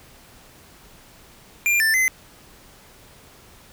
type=tone with pitch steps; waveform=square; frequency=2391 / 1775 / 2048 Hz; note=D7 / A6 / C7; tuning=+30 / +15 / -38 cents; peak=-17 dBFS; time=1.66-2.08 s; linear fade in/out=0 ms; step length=140 ms; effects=pink hiss -49 dBFS RMS until 3.72 s